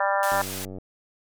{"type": "harmonic tone", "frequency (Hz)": 197.5, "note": "G3", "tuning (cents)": 13, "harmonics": [3, 4, 5, 6, 7, 8, 9], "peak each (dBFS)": [-26, -26, -27, -32, -30, -34, -31], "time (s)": [0, 0.42], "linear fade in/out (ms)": 5}
{"type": "band-pass noise", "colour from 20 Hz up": "white", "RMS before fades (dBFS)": -35, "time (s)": [0.23, 0.65], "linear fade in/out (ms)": 0, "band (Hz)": [580, 15000], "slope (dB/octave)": 24}
{"type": "click train", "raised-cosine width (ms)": 2, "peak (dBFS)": -25, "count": 45, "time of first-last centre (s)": [0.32, 0.784], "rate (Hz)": 94.8}
{"effects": []}